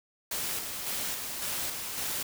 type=noise with tremolo; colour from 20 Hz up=white; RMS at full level=-33 dBFS; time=0.31-2.23 s; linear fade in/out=5 ms; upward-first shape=square; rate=1.8 Hz; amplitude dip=35%; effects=none